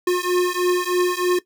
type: beating tone pair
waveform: square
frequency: 357.3 / 360.5 Hz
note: F4 / F#4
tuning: +40 / -45 cents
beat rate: 3.2 Hz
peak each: -21 dBFS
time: 0.07-1.39 s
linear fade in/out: 5 ms
effects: noise-tail reverb RT60 0.1 s tail -17 dB re dry